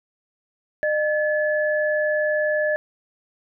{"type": "tone pair together", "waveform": "sine", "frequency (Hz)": [608, 1719.7], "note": ["D#5", "A6"], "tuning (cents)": [-40, -40], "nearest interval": "octave + tritone", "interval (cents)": 1800, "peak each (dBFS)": [-20, -24], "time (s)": [0.83, 2.76], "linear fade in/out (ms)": 0, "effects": []}